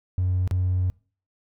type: tone with dropouts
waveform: triangle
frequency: 91.6 Hz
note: F#2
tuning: 17 cents flat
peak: -17 dBFS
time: 0.18-0.9 s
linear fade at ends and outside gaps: 0 ms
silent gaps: 0.476-0.511 s
effects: noise-tail reverb RT60 0.4 s tail -25 dB re dry + tanh soft clip ceiling -16 dBFS